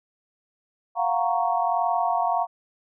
sine chord, Gb major seventh, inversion third, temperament equal, 698.5 / 740 / 932.3 / 1108.7 Hz, F5 / Gb5 / Bb5 / Db6, 0 / 0 / 0 / 0 cents, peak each -24 / -27 / -26 / -29 dBFS, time 0.95-2.47 s, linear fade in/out 50 ms, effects none

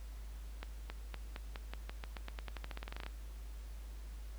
accelerating click train, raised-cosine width 0.3 ms, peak -27 dBFS, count 23, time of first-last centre 0.63-3.064 s, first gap 270 ms, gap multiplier 0.9, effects added 52 Hz sine -44 dBFS peak until 4.38 s + pink hiss -61 dBFS RMS until 4.38 s

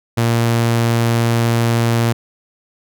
sawtooth tone, 116.54 Hz, A#2, in tune, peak -9 dBFS, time 0.17-2.13 s, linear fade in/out 10 ms, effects none

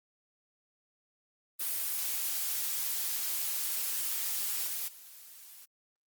blue noise with level steps, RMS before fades -33 / -36 / -51 dBFS, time 1.59-5.66 s, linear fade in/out 20 ms, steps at 4.66 / 4.87 s, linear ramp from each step 20 ms, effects Opus 32 kbps

